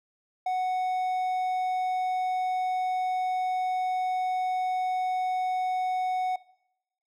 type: tone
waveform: triangle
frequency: 740 Hz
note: F#5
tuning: in tune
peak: -23 dBFS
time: 0.46-6.36 s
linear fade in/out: 5 ms
effects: noise-tail reverb RT60 0.8 s tail -20 dB re dry